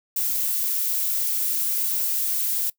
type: noise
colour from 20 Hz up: violet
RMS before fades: -24 dBFS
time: 0.16-2.7 s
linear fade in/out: 5 ms
effects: noise-tail reverb RT60 0.1 s tail -22 dB re dry